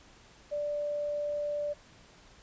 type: tone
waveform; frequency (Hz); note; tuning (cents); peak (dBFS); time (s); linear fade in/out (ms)
sine; 587.3; D5; 0; -30; 0.51-1.74; 20
effects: pink hiss -57 dBFS RMS until 2.42 s + resampled to 16000 Hz

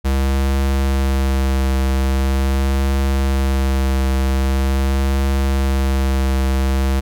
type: tone with vibrato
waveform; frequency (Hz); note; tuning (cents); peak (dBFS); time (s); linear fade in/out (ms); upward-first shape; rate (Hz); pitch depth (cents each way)
square; 67.1; C2; +44; -15; 0.04-7.01; 20; triangle; 0.43; 21
effects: none

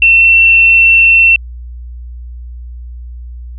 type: tone with frequency modulation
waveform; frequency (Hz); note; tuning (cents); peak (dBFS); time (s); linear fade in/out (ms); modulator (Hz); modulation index
sine; 2699; E7; +40; -3; 0.02-1.36; 2; 24.4; 0.5
effects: added 60 Hz sine -24 dBFS peak until 3.58 s

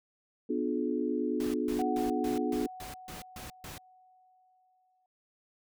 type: chord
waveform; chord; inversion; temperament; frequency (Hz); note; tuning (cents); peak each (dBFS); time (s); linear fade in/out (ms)
sine; B diminished seventh; none; just; 246.9 / 296.3 / 355.6 / 426.7; B3 / D4 / F4 / Ab4; 0 / +15 / +31 / +47; -33 / -33 / -35 / -35; 0.49-2.67; 10
type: noise bursts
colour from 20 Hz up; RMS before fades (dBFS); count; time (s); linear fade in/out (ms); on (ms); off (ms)
pink; -44; 9; 1.4-3.78; 2; 140; 140
type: tone with exponential decay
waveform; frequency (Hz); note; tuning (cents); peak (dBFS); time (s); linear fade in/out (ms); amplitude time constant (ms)
sine; 742; F#5; +5; -31; 1.79-5.06; 2; 710
effects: none

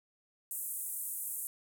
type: band-pass noise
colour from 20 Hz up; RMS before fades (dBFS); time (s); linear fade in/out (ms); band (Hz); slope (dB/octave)
pink; -39; 0.51-1.47; 0; 8300 to 16000; 48
effects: none

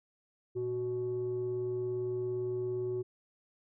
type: tone pair together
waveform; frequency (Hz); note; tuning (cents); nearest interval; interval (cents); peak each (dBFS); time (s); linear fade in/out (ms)
sine; 117.52 / 370.1; A#2 / F#4; +14 / 0; octave + minor sixth; 1986; -39 / -31; 0.55-3.03; 20
effects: tanh soft clip ceiling -27 dBFS

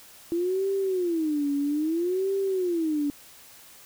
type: tone with vibrato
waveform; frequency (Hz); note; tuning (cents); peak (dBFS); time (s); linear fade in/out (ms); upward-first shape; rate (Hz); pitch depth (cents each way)
sine; 333.2; E4; +19; -23; 0.32-3.1; 0; sine; 0.61; 280
effects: white hiss -50 dBFS RMS until 3.85 s

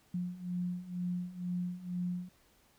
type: beating tone pair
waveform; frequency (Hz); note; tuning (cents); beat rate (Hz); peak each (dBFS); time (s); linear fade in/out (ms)
sine; 177 / 179.1; F3 / F3; +23 / +44; 2.1; -39 / -36; 0.14-2.29; 5
effects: pink hiss -67 dBFS RMS until 2.78 s

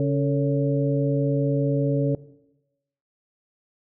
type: harmonic tone with a mistuned harmonic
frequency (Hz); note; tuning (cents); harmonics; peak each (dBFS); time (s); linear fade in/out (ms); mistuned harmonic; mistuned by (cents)
140; C#3; +18; 1 / 2 / 3 / 4; -22 / -25 / -27 / -28; 0-2.15; 2; 3; +100
effects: noise-tail reverb RT60 0.9 s tail -18 dB re dry

